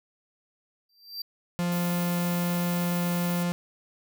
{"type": "tone with exponential growth", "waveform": "square", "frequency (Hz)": 4699, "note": "D8", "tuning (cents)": 0, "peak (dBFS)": -30, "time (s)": [0.89, 1.22], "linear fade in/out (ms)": 5, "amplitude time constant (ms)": 71}
{"type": "tone", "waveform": "45% pulse", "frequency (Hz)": 174.8, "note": "F3", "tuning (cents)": 2, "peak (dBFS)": -25, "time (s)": [1.59, 3.52], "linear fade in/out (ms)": 0}
{"type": "noise", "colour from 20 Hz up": "violet", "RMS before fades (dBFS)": -38, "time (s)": [1.72, 3.43], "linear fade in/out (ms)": 0}
{"effects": []}